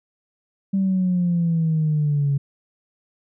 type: exponential sweep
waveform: sine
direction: down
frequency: 196 to 138.7 Hz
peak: -16 dBFS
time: 0.73-2.38 s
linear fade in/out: 10 ms
effects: tanh soft clip ceiling -13 dBFS